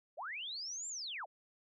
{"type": "linear two-way sweep", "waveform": "sine", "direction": "up then down", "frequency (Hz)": [490, 7459, 490], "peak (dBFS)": -40, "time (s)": [0.17, 1.26], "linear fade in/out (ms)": 20, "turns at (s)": 0.88, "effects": []}